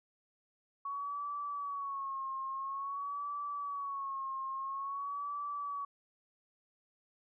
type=tone with vibrato; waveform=sine; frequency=1113 Hz; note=C#6; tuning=7 cents sharp; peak=-36 dBFS; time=0.85-5.85 s; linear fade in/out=5 ms; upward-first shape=sine; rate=0.49 Hz; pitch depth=68 cents each way; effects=none